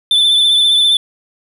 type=tone with vibrato; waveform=triangle; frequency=3520 Hz; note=A7; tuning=in tune; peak=-7 dBFS; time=0.11-0.97 s; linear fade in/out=2 ms; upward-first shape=triangle; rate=15 Hz; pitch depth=37 cents each way; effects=none